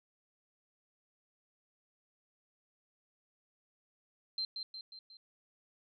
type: tone with echo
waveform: sine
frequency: 4133 Hz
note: C8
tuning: 22 cents flat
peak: -33 dBFS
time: 4.38-4.45 s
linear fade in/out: 2 ms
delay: 180 ms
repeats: 4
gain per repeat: -5 dB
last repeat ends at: 5.17 s
effects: none